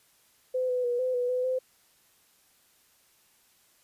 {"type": "tone with pitch steps", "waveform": "sine", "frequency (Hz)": [510, 499.8, 484.2, 510, 491.9, 503, 514], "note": ["C5", "B4", "B4", "C5", "B4", "B4", "C5"], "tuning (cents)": [-44, 21, -34, -44, -7, 32, -31], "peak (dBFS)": -25, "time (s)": [0.54, 1.59], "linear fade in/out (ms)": 10, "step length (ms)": 150, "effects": ["white hiss -64 dBFS RMS until 3.83 s", "resampled to 32000 Hz"]}